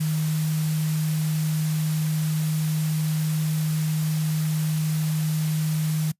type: tone in noise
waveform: sine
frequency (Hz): 155.56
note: D#3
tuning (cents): 0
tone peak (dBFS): -21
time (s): 0-6.12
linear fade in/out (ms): 10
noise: white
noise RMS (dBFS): -36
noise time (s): 0-6.12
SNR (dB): +12
effects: noise-tail reverb RT60 0.1 s tail -23 dB re dry + resampled to 32000 Hz